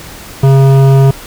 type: tone with hard clipping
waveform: triangle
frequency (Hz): 135.7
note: C#3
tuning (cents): -36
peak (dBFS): -5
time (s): 0.43-1.11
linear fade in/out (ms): 5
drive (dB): 17
effects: pink hiss -30 dBFS RMS until 1.26 s